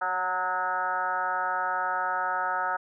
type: tone with frequency modulation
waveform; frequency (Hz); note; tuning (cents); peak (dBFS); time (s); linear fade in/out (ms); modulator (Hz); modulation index
sine; 1100; C#6; -14; -25; 0.01-2.77; 10; 182; 2.4
effects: none